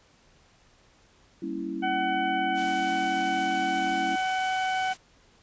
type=chord; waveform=sine; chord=G diminished seventh; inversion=none; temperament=equal; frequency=196 / 233.1 / 277.2 / 329.6 Hz; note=G3 / Bb3 / Db4 / Fb4; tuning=0 / 0 / 0 / 0 cents; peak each=-37 / -39 / -35 / -33 dBFS; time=1.42-4.16 s; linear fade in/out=5 ms
type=harmonic tone; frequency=752 Hz; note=F#5; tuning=28 cents sharp; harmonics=1 / 2 / 3 / 4; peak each=-26 / -32 / -36 / -38 dBFS; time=1.82-4.94 s; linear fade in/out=20 ms
type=noise; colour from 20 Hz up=white; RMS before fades=-40 dBFS; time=2.54-4.98 s; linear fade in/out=50 ms
effects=pink hiss -60 dBFS RMS until 5.42 s + resampled to 16000 Hz